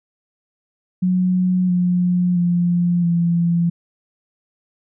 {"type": "tone with pitch steps", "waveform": "sine", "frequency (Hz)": [182.8, 178.62, 174.55, 170.56], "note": ["F#3", "F3", "F3", "F3"], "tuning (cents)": [-21, 39, -1, -41], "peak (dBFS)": -14, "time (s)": [1.02, 3.7], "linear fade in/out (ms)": 10, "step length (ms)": 670, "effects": []}